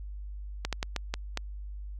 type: slowing click train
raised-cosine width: 0.2 ms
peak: -13 dBFS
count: 6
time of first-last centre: 0.65-1.374 s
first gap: 77 ms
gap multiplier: 1.32
effects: added 50 Hz sine -37 dBFS peak until 1.99 s